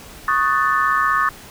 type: chord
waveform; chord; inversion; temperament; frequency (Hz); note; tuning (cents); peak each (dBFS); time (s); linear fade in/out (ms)
sine; D# half-diminished seventh; third; equal with one note detuned; 1108.7 / 1244.5 / 1498 / 1760; C#6 / D#6 / F#6 / A6; 0 / 0 / +21 / 0; -19 / -19 / -25 / -21; 0.28-1.29; 2
effects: pink hiss -40 dBFS RMS until 1.5 s